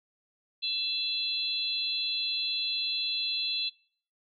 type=tone cluster; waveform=sine; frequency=2661 / 3410 / 4059 Hz; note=E7 / G#7 / B7; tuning=+16 / +45 / +47 cents; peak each=-37 / -34 / -30 dBFS; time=0.62-3.7 s; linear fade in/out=20 ms; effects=noise-tail reverb RT60 0.6 s tail -26 dB re dry